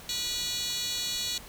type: tone with high-pass filter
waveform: 10% pulse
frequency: 486.3 Hz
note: B4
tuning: 27 cents flat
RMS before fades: -32 dBFS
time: 0.09-1.38 s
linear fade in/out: 2 ms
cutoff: 4300 Hz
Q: 9.5
effects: pink hiss -47 dBFS RMS until 1.48 s